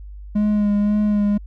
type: tone with vibrato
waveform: triangle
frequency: 207.6 Hz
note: G#3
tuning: in tune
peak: -13 dBFS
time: 0.35-1.38 s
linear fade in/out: 10 ms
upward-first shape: sine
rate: 1.9 Hz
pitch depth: 23 cents each way
effects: added 50 Hz sine -33 dBFS peak until 1.46 s